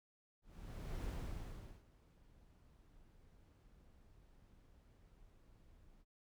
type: noise with ADSR envelope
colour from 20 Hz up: brown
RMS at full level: -42 dBFS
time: 0.42-6.05 s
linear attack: 630 ms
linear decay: 780 ms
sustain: -23 dB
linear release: 45 ms
effects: none